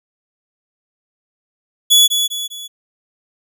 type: tone with echo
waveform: sawtooth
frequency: 3400 Hz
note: G#7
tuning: 40 cents sharp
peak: -4 dBFS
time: 1.9-2.08 s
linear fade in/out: 20 ms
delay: 200 ms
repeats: 3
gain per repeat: -7 dB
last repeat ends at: 2.68 s
effects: none